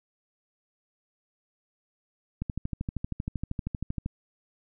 click train, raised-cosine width 5 ms, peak -18 dBFS, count 22, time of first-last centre 2.42-4.061 s, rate 12.8 Hz, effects none

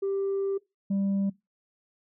sine tone pair in turn, 392.6 / 196.98 Hz, G4 / G3, +3 / +9 cents, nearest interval octave, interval 1194 cents, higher first, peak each -24 / -21 dBFS, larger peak second, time 0.02-0.58 / 0.9-1.3 s, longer first, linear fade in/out 10 ms, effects noise-tail reverb RT60 0.2 s tail -22 dB re dry + tanh soft clip ceiling -23 dBFS

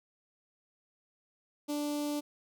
sawtooth tone with notch filter, 293.7 Hz, D4, in tune, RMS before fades -34 dBFS, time 1.68-2.21 s, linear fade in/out 20 ms, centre 1700 Hz, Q 0.62, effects none

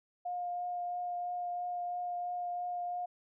sine tone with vibrato, 710 Hz, F5, 28 cents sharp, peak -34 dBFS, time 0.25-3.06 s, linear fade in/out 10 ms, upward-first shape triangle, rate 3 Hz, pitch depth 12 cents each way, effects none

